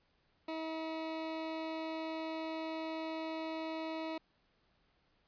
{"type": "tone", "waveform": "20% pulse", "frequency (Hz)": 320.4, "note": "E4", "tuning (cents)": -49, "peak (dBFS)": -33, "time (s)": [0.48, 4.18], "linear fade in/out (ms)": 5, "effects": ["pink hiss -74 dBFS RMS until 5.27 s", "resampled to 11025 Hz"]}